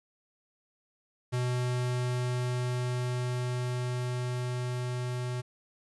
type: tone with level ramp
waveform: square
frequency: 124.3 Hz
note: B2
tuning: 12 cents sharp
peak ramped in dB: -28 to -32 dBFS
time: 1.32-5.42 s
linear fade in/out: 20 ms
effects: resampled to 24000 Hz + 11-bit